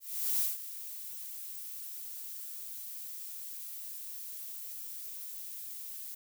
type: noise with ADSR envelope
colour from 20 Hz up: violet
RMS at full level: -29 dBFS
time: 0-6.15 s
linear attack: 400 ms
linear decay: 170 ms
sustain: -14 dB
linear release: 9 ms
effects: none